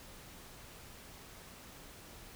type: silence
effects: pink hiss -53 dBFS RMS until 2.35 s